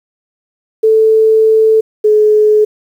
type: tone pair in turn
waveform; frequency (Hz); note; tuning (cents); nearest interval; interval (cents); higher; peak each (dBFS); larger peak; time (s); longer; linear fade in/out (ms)
sine; 440 / 425.7; A4 / G#4; 0 / +43; minor second; 57; first; -5; neither; 0.83-1.81 / 2.04-2.65; first; 10
effects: 7-bit